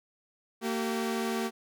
sawtooth tone pair together, 228.5 / 384.3 Hz, A#3 / G4, -34 / -34 cents, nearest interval major sixth, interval 900 cents, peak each -27 / -29 dBFS, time 0.61-1.51 s, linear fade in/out 50 ms, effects none

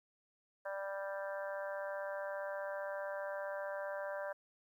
harmonic tone, 196.4 Hz, G3, 4 cents sharp, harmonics 3 / 4 / 5 / 6 / 7 / 8 / 9, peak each -40 / -51 / -48 / -54 / -54 / -47 / -55 dBFS, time 0.65-4.33 s, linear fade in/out 10 ms, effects 12-bit

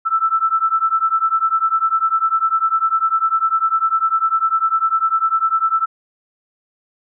sine beating tone pair, 1319 / 1329 Hz, E6 / E6, +1 / +14 cents, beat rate 10 Hz, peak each -17 dBFS, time 0.05-5.86 s, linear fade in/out 20 ms, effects none

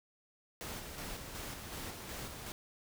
pink noise with tremolo, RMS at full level -43 dBFS, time 0.61-2.52 s, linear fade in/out 0 ms, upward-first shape square, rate 2.7 Hz, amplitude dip 35%, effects none

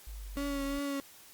sine exponential sweep, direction down, 53.8 to 38.89 Hz, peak -40 dBFS, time 0.07-0.79 s, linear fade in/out 0 ms
35% pulse tone with vibrato, 280 Hz, C#4, 18 cents sharp, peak -31 dBFS, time 0.37-1 s, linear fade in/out 0 ms, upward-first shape triangle, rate 2.8 Hz, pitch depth 25 cents each way
effects white hiss -55 dBFS RMS until 1.33 s + Opus 48 kbps

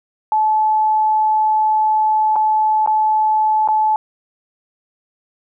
sine tone with dropouts, 864 Hz, A5, 32 cents flat, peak -12 dBFS, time 0.32-3.96 s, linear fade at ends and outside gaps 1 ms, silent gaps 2.358-2.362 / 2.862-2.874 / 3.676-3.686 s, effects none

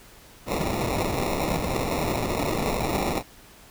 white noise with sample-and-hold, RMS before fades -26 dBFS, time 0.46-3.23 s, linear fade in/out 50 ms, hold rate 1575 Hz, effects pink hiss -50 dBFS RMS until 3.7 s

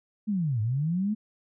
sine linear two-way sweep, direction down then up, 220 to 103.1 to 220 Hz, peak -24 dBFS, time 0.27-1.15 s, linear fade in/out 20 ms, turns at 0.61 s, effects none

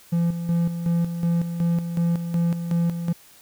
triangle tone with tremolo, 170 Hz, F3, 46 cents flat, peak -16 dBFS, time 0.12-3.13 s, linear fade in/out 10 ms, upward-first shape square, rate 2.7 Hz, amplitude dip 60%, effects white hiss -51 dBFS RMS until 3.41 s

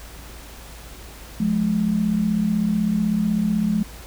sine tone pair together, 176.9 / 212.9 Hz, F3 / G#3, +23 / +43 cents, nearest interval minor third, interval 320 cents, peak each -23 / -19 dBFS, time 1.4-3.83 s, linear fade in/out 5 ms, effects added 55 Hz sine -40 dBFS peak until 4.06 s + pink hiss -42 dBFS RMS until 4.06 s

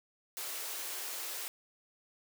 white high-pass noise, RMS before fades -40 dBFS, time 0.37-1.48 s, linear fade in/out 0 ms, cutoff 330 Hz, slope 48 dB/octave, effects none

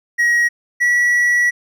triangle tone pair in turn, 1900 / 1938.8 Hz, A#6 / B6, +33 / -32 cents, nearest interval unison, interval 35 cents, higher second, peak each -10 dBFS, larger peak neither, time 0.18-0.49 / 0.8-1.51 s, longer second, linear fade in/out 20 ms, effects none

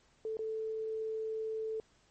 sine tone with dropouts, 440.1 Hz, A4, in tune, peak -34 dBFS, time 0.25-1.8 s, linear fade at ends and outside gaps 1 ms, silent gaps 0.37-0.391 s, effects pink hiss -68 dBFS RMS until 2.1 s + MP3 32 kbps

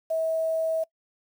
sine tone with quantisation, 646 Hz, E5, 35 cents flat, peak -23 dBFS, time 0.1-0.84 s, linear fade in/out 10 ms, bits 8, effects noise-tail reverb RT60 0.1 s tail -23 dB re dry

